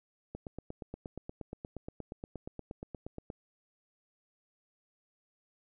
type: click train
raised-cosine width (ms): 2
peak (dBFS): -27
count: 26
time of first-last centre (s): 0.35-3.302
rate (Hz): 8.47
effects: none